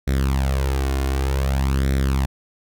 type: tone with flanger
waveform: sawtooth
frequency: 67.2 Hz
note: C2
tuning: 47 cents sharp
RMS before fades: -20 dBFS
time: 0.07-2.26 s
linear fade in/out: 10 ms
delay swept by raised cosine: 0.52 to 2.82 ms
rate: 0.54 Hz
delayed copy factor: +0.7
effects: none